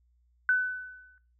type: tone with exponential decay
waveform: sine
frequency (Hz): 1503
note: F#6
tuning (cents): +27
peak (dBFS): -19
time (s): 0.49-1.18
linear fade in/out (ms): 1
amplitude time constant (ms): 150
effects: noise-tail reverb RT60 0.3 s tail -19 dB re dry + added 60 Hz sine -64 dBFS peak until 1.39 s